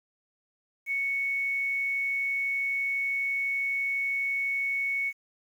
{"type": "tone with quantisation", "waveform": "sine", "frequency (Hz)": 2217, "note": "C#7", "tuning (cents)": 0, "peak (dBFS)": -26, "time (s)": [0.86, 5.13], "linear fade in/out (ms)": 50, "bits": 9, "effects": []}